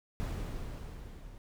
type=noise with level ramp; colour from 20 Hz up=brown; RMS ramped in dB=-34 to -50 dBFS; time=0.2-1.38 s; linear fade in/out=0 ms; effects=none